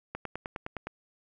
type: click train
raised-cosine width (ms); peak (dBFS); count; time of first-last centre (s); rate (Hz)
0.5; -20; 8; 0.15-0.87; 9.72
effects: none